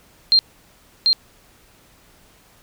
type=tone with echo; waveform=sine; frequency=4186 Hz; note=C8; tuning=in tune; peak=-10 dBFS; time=0.32-0.39 s; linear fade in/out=0 ms; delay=740 ms; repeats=1; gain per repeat=-2 dB; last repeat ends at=1.13 s; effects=pink hiss -53 dBFS RMS until 2.62 s